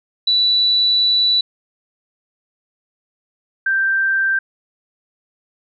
sine tone pair in turn, 3955 / 1569.5 Hz, B7 / G6, +2 / +2 cents, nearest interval octave + major third, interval 1600 cents, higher first, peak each -12 / -14 dBFS, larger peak first, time 0.27-1.41 / 3.66-4.39 s, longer first, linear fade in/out 5 ms, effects none

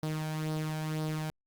sawtooth tone with flanger, 155.6 Hz, D#3, in tune, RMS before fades -34 dBFS, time 0.03-1.3 s, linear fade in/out 0 ms, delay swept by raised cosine 0.2 to 1.3 ms, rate 2 Hz, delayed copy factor +0.5, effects Opus 48 kbps

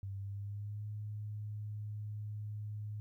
sine tone with pitch glide, 98.3 to 105.36 Hz, G2 to G#2, +5 to +25 cents, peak -39 dBFS, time 0.03-3 s, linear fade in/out 0 ms, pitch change +120 cents, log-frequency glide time 0.15-0.85 s, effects 13-bit

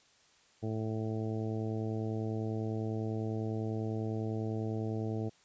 harmonic tone, 110 Hz, A2, in tune, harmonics 1 / 2 / 3 / 4 / 5 / 6 / 7, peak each -35 / -39 / -40 / -41 / -49 / -47 / -50 dBFS, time 0.62-5.3 s, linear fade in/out 20 ms, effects white hiss -65 dBFS RMS until 5.44 s + resampled to 16000 Hz

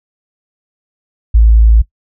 sine tone, 55.3 Hz, A1, 9 cents sharp, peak -3 dBFS, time 1.34-1.82 s, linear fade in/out 10 ms, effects noise-tail reverb RT60 0.1 s tail -18 dB re dry

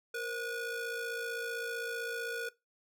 square ring-modulated tone, 493.9 Hz, B4, in tune, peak -33 dBFS, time 0.14-2.49 s, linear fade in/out 5 ms, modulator 960 Hz, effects noise-tail reverb RT60 0.2 s tail -18 dB re dry

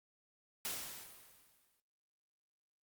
white noise with exponential decay, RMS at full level -39 dBFS, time 0.65-1.8 s, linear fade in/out 0 ms, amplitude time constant 250 ms, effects noise-tail reverb RT60 0.5 s tail -20 dB re dry + Opus 48 kbps

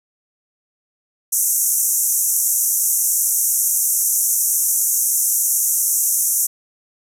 white band-pass noise, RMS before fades -18 dBFS, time 1.32-6.47 s, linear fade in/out 10 ms, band 5800 to 14000 Hz, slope 96 dB/octave, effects none

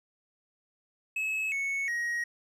triangle tone with pitch steps, 2582 / 2209 / 1890.1 Hz, E7 / C#7 / A#6, -37 / -7 / +23 cents, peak -27 dBFS, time 1.16-2.24 s, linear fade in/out 5 ms, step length 360 ms, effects none

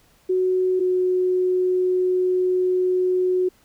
sine tone pair in turn, 370 / 366.6 Hz, F#4 / F#4, 0 / -16 cents, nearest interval unison, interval 16 cents, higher first, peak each -17 dBFS, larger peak neither, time 0.29-0.8 / 0.8-3.49 s, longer second, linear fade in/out 10 ms, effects pink hiss -58 dBFS RMS until 3.64 s

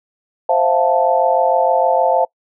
sine chord, F major seventh, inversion second, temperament equal with one note detuned, 523.3 / 659.3 / 705.8 / 880 Hz, C5 / E5 / F5 / A5, 0 / 0 / +18 / 0 cents, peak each -17 dBFS, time 0.49-2.25 s, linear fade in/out 5 ms, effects noise-tail reverb RT60 0.1 s tail -25 dB re dry

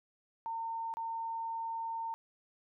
sine tone with dropouts, 910 Hz, A#5, 42 cents flat, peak -35 dBFS, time 0.46-2.14 s, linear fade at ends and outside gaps 0 ms, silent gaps 0.939-0.97 s, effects none

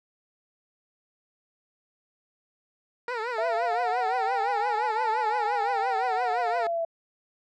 15% pulse tone with vibrato, 466.2 Hz, A#4, in tune, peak -22 dBFS, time 3.08-6.67 s, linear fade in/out 2 ms, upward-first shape triangle, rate 5.8 Hz, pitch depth 160 cents each way
sine linear two-way sweep, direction up then down, 661 to 880 to 661 Hz, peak -25 dBFS, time 3.38-6.85 s, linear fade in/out 5 ms, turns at 5.06 s
effects low-pass 3000 Hz 12 dB/octave

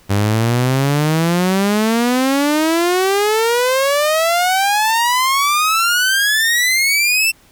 sawtooth exponential sweep, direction up, 98 to 2700 Hz, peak -9 dBFS, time 0.09-7.32 s, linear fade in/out 20 ms, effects pink hiss -50 dBFS RMS until 7.51 s

